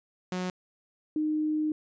sawtooth / sine tone pair in turn, 182.6 / 307.1 Hz, F#3 / D#4, -23 / -23 cents, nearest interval major sixth, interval 900 cents, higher second, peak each -26 / -25 dBFS, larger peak second, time 0.32-0.5 / 1.16-1.72 s, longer second, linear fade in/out 2 ms, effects resampled to 16000 Hz

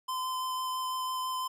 square tone with vibrato, 1027 Hz, C6, 33 cents flat, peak -32 dBFS, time 0.08-1.48 s, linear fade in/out 10 ms, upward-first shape sine, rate 6 Hz, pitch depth 8 cents each way, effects none

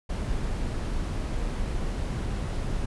brown noise, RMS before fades -29 dBFS, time 0.09-2.86 s, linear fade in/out 10 ms, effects resampled to 24000 Hz

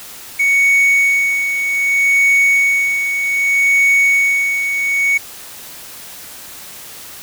triangle tone with tremolo, 2228 Hz, C#7, 8 cents sharp, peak -7 dBFS, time 0.39-5.18 s, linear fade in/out 10 ms, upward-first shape sine, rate 0.64 Hz, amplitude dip 55%, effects white hiss -34 dBFS RMS until 7.22 s

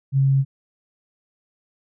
sine tone, 136 Hz, C#3, 33 cents flat, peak -14 dBFS, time 0.12-0.45 s, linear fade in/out 50 ms, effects none

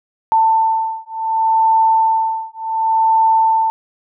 sine beating tone pair, 891 / 891.68 Hz, A5 / A5, +22 / +23 cents, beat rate 0.68 Hz, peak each -15 dBFS, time 0.32-3.7 s, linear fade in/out 0 ms, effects none

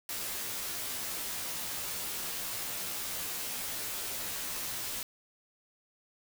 white noise with comb filter, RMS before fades -37 dBFS, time 0.09-5.03 s, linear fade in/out 2 ms, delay 14 ms, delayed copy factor -0.85, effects none

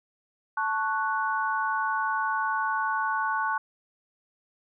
sine chord, F# minor, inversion first, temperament equal, 880 / 1108.7 / 1480 Hz, A5 / C#6 / F#6, 0 / 0 / 0 cents, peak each -29 dBFS, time 0.57-3.58 s, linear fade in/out 5 ms, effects none

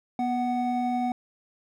triangle tone pair together, 244.3 / 744 Hz, B3 / F#5, -19 / +9 cents, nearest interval octave + perfect fifth, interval 1928 cents, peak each -25 dBFS, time 0.19-1.12 s, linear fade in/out 2 ms, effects none

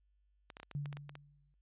clicks, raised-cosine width 0.3 ms, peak -32 dBFS, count 10, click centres 0.502 / 0.569 / 0.6 / 0.631 / 0.713 / 0.858 / 0.928 / 0.97 / 1.094 / 1.154 s
sine tone with exponential decay, 143.9 Hz, D3, 35 cents flat, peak -34 dBFS, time 0.75-1.54 s, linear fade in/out 0 ms, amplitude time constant 170 ms
effects added 50 Hz sine -70 dBFS peak until 1.61 s + resampled to 8000 Hz

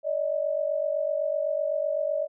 sine tone pair together, 576.1 / 624 Hz, D5 / D#5, -33 / +5 cents, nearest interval minor second, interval 138 cents, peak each -27 dBFS, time 0.03-2.28 s, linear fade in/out 50 ms, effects none

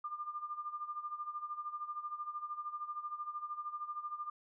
sine tone with tremolo, 1200 Hz, D6, 37 cents sharp, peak -36 dBFS, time 0.04-4.3 s, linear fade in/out 5 ms, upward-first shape sine, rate 13 Hz, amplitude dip 75%, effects none

